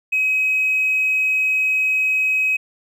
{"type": "tone with hard clipping", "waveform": "sine", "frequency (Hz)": 2540, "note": "D#7", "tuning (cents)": 35, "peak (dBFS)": -16, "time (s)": [0.12, 2.57], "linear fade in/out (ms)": 10, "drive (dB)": 1, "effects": []}